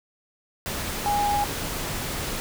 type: tone in noise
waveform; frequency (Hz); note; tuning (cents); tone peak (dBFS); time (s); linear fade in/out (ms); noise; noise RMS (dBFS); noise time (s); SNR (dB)
sine; 822; G#5; -18; -21; 1.06-1.44; 0; pink; -30; 0.66-2.4; +6
effects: none